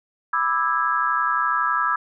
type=chord; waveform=sine; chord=E dominant seventh; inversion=second; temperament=just; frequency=988.9 / 1186.7 / 1318.5 / 1648.1 Hz; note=B5 / D6 / E6 / G#6; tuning=+2 / +18 / 0 / -14 cents; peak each=-26 / -25 / -22 / -25 dBFS; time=0.33-1.96 s; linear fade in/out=5 ms; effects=none